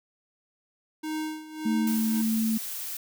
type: tone with tremolo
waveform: square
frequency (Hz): 311.1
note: D#4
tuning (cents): 0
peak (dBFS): -29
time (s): 1.03-2.22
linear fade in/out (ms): 10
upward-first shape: sine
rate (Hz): 1.7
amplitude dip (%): 80
type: tone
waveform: sine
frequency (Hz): 222.2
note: A3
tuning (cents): +17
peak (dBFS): -23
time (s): 1.65-2.58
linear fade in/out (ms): 10
type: noise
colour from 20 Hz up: blue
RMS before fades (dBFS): -35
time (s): 1.87-2.97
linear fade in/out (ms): 2
effects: none